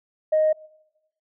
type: tone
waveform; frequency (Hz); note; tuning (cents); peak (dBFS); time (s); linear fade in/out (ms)
sine; 622; D#5; -1; -15; 0.32-0.53; 10
effects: noise-tail reverb RT60 1.0 s tail -24 dB re dry + tanh soft clip ceiling -12 dBFS